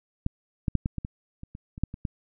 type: clicks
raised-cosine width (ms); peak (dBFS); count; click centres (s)
5; -13 / -12 / -9 / -14 / -18 / -20 / -27 / -27 / -27 / -11 / -24 / -16; 12; 0.264 / 0.682 / 0.753 / 0.859 / 0.983 / 1.049 / 1.434 / 1.551 / 1.779 / 1.836 / 1.941 / 2.052
effects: none